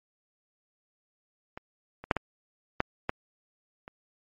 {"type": "clicks", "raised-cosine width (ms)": 0.5, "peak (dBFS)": [-24, -26, -6, -13, -9, -12, -28], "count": 7, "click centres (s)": [1.575, 2.04, 2.112, 2.167, 2.804, 3.094, 3.879], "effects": ["MP3 48 kbps"]}